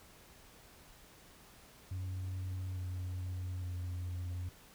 sine tone with pitch steps, 93 / 91.19 / 89.42 Hz, F#2 / F#2 / F2, +9 / -25 / +41 cents, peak -34 dBFS, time 1.91-4.49 s, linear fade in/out 5 ms, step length 860 ms, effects tanh soft clip ceiling -36 dBFS + pink hiss -59 dBFS RMS until 4.74 s

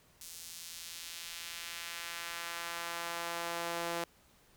sawtooth tone with high-pass filter sweep, 170 Hz, F3, 46 cents flat, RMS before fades -41 dBFS, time 0.21-4.04 s, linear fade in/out 0 ms, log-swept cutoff 6400 to 480 Hz, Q 0.87, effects pink hiss -65 dBFS RMS until 4.56 s

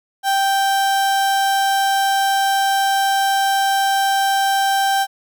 35% pulse tone, 784 Hz, G5, in tune, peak -13 dBFS, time 0.23-5.07 s, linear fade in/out 50 ms, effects none

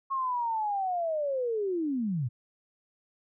sine linear sweep, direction down, 1093 to 110 Hz, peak -27 dBFS, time 0.1-2.29 s, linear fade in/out 20 ms, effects none

